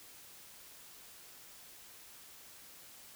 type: silence
effects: white hiss -55 dBFS RMS until 3.15 s